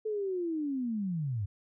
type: linear sweep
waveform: sine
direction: down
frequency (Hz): 440.6 to 92.5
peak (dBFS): -30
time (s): 0.05-1.46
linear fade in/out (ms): 10
effects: none